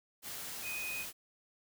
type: tone in noise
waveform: sine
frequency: 2495 Hz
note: D#7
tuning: 4 cents sharp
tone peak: -38 dBFS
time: 0.62-1.06 s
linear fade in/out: 50 ms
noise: white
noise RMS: -43 dBFS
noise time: 0.22-1.13 s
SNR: +2 dB
effects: none